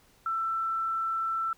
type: tone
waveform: sine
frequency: 1334 Hz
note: E6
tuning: 20 cents sharp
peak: -27 dBFS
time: 0.26-1.53 s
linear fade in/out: 2 ms
effects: pink hiss -62 dBFS RMS until 1.57 s